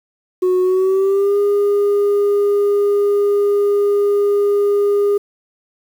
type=tone with pitch glide; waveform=sine; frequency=366.8 to 407 Hz; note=F#4 to G#4; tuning=-15 to -35 cents; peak=-9 dBFS; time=0.42-5.18 s; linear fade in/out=10 ms; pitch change=+180 cents; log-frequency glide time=0.62-1.38 s; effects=tanh soft clip ceiling -11 dBFS + 7-bit